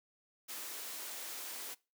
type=high-pass noise; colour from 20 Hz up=white; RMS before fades=-44 dBFS; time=0.48-1.75 s; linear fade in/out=20 ms; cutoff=260 Hz; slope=24 dB/octave; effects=noise-tail reverb RT60 0.3 s tail -23 dB re dry